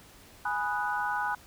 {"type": "chord", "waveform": "sine", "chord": "G# minor seventh", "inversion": "none", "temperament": "equal", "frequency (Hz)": [830.6, 987.8, 1244.5, 1480], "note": ["G#5", "B5", "D#6", "F#6"], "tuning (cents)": [0, 0, 0, 0], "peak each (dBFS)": [-32, -34, -37, -32], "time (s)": [0.45, 1.35], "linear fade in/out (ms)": 5, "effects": ["pink hiss -54 dBFS RMS until 1.46 s"]}